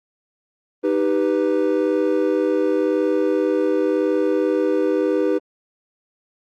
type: chord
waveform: triangle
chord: Eb augmented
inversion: none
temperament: equal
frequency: 311.1 / 392 / 493.9 Hz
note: Eb4 / G4 / B4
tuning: 0 / 0 / 0 cents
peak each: -19 dBFS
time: 0.83-5.39 s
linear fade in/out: 20 ms
effects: Opus 32 kbps